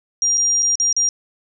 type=tone with dropouts; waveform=sine; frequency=5700 Hz; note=F8; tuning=34 cents sharp; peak=-14 dBFS; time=0.22-1.09 s; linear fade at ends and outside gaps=1 ms; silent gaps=0.374-0.378 / 0.624-0.628 / 0.755-0.799 / 0.928-0.965 s; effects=none